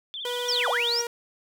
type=tone with vibrato; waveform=sine; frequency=3322 Hz; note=G#7; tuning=in tune; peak=-32 dBFS; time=0.14-0.77 s; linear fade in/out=0 ms; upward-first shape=sine; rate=16 Hz; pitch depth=130 cents each way
type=tone with pitch glide; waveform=sawtooth; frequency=488.5 to 473.2 Hz; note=B4 to A#4; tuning=-19 to +26 cents; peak=-25 dBFS; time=0.25-1.07 s; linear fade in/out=2 ms; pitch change=-55 cents; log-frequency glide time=0.64-0.87 s
type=linear two-way sweep; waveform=sine; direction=down then up; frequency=5920 to 493.9 to 5920 Hz; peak=-23 dBFS; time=0.48-1.02 s; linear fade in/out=10 ms; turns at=0.69 s
effects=none